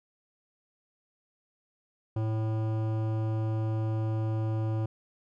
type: tone with hard clipping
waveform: sine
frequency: 110 Hz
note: A2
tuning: in tune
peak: -29 dBFS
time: 2.16-4.86 s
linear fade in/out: 5 ms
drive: 15 dB
effects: none